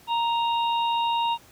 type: harmonic tone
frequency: 932.3 Hz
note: A#5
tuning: in tune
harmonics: 1 / 3 / 4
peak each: -22 / -32 / -34 dBFS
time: 0.07-1.38 s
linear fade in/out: 50 ms
effects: pink hiss -53 dBFS RMS until 1.51 s + high-pass 60 Hz 12 dB/octave